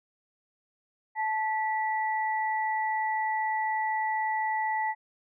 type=tone pair together; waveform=sine; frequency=872 / 1957.6 Hz; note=A5 / B6; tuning=-16 / -16 cents; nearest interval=octave + major second; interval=1400 cents; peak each=-27 / -32 dBFS; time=1.15-4.95 s; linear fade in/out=50 ms; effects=none